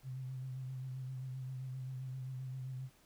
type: tone with vibrato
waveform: sine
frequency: 130 Hz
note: C3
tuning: 11 cents flat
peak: -40 dBFS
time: 0.03-2.9 s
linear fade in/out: 50 ms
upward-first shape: sine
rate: 7.6 Hz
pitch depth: 33 cents each way
effects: pink hiss -67 dBFS RMS until 3.05 s